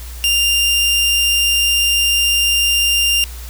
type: tone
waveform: sawtooth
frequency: 2794 Hz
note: F7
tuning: in tune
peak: -9 dBFS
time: 0.24-3.24 s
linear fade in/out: 0 ms
effects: added 60 Hz sine -28 dBFS peak until 3.49 s + white hiss -37 dBFS RMS until 3.49 s